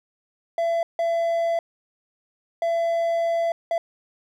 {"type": "tone bursts at uneven times", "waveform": "triangle", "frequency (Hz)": 672, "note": "E5", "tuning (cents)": 33, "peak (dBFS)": -18, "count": 4, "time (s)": [[0.58, 0.83], [0.99, 1.59], [2.62, 3.52], [3.71, 3.78]], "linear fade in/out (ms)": 2, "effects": []}